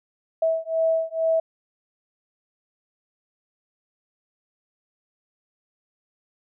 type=beating tone pair; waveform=sine; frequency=649 / 651.2 Hz; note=E5 / E5; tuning=-27 / -21 cents; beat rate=2.2 Hz; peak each=-23 dBFS; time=0.42-1.4 s; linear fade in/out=5 ms; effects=none